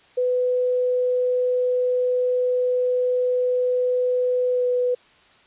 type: tone with pitch glide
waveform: sine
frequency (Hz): 499.4 to 495.4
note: B4 to B4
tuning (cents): +19 to +5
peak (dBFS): -18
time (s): 0.17-4.95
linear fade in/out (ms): 10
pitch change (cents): -14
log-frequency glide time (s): 4.52-4.64
effects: white hiss -54 dBFS RMS until 5.46 s + resampled to 8000 Hz